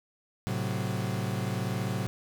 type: chord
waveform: 40% pulse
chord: F# diminished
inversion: first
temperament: equal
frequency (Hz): 110 / 130.81 / 185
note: A2 / C3 / F#3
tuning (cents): 0 / 0 / 0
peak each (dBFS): -32 / -33 / -33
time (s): 0.47-2.07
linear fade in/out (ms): 0
effects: none